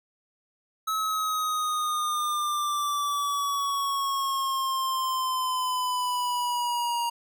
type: exponential sweep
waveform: square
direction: down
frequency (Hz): 1295 to 942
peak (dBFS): -26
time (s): 0.87-7.1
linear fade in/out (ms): 10
effects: none